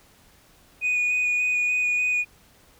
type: tone with vibrato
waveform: sine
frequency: 2472 Hz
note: D#7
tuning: 12 cents flat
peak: -18 dBFS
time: 0.81-2.25 s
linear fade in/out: 50 ms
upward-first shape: square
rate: 3.4 Hz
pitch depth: 10 cents each way
effects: tanh soft clip ceiling -19 dBFS + pink hiss -56 dBFS RMS until 2.79 s